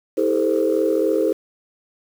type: tone cluster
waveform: sine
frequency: 322.7 / 401.7 / 445.1 / 519 Hz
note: E4 / G4 / A4 / C5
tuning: -37 / +42 / +20 / -14 cents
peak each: -21 dBFS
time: 0.17-1.33 s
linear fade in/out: 10 ms
effects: tanh soft clip ceiling -8 dBFS + 7-bit